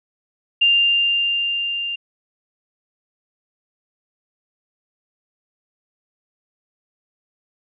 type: tone with level ramp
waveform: sine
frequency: 2794 Hz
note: F7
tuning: in tune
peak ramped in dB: -11 to -23 dBFS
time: 0.61-1.96 s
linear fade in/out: 10 ms
effects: none